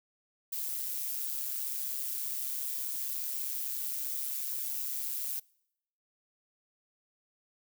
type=noise with amplitude modulation; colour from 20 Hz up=violet; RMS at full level=-33 dBFS; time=0.52-5.4 s; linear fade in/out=10 ms; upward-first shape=sine; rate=135 Hz; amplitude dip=55%; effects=noise-tail reverb RT60 0.8 s tail -26 dB re dry